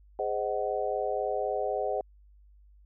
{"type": "chord", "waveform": "sine", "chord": "Ab dominant seventh", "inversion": "none", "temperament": "just", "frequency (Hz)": [415.3, 519.1, 623, 747.5], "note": ["Ab4", "C5", "Eb5", "Gb5"], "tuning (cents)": [0, -14, 2, 17], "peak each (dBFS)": -33, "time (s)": [0.19, 2.01], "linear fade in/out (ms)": 2, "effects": ["added 50 Hz sine -54 dBFS peak until 2.85 s"]}